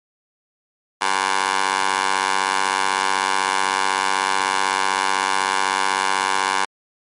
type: tone with high-pass filter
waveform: 15% pulse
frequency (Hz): 96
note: G2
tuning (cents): -36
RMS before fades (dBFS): -20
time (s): 1.01-6.65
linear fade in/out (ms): 5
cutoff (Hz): 980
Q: 1.7
effects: MP3 48 kbps